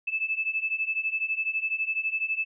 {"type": "beating tone pair", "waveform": "sine", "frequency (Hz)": [2614, 2626], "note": ["E7", "E7"], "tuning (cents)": [-15, -7], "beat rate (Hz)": 12, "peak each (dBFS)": [-30, -28], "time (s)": [0.07, 2.45], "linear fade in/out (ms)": 10, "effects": []}